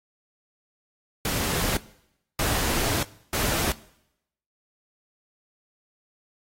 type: noise bursts at uneven times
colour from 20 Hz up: pink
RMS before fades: -26 dBFS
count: 3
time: 1.25-1.77 / 2.39-3.03 / 3.33-3.72 s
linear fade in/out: 2 ms
effects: noise-tail reverb RT60 0.8 s tail -20 dB re dry + AAC 48 kbps